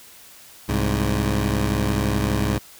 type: tone pair together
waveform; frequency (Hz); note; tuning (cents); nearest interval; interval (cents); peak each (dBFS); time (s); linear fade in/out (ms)
15% pulse; 65.41 / 103.83; C2 / G#2; 0 / 0; minor sixth; 800; -16; 0.68-2.59; 20
effects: white hiss -46 dBFS RMS until 2.79 s